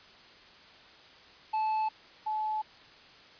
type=tone pair in turn; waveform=triangle / sine; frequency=870 / 862 Hz; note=A5 / A5; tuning=-20 / -36 cents; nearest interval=unison; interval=16 cents; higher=first; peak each=-25 / -29 dBFS; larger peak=first; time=1.53-1.89 / 2.26-2.62 s; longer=neither; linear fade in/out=10 ms; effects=white hiss -54 dBFS RMS until 3.39 s + resampled to 11025 Hz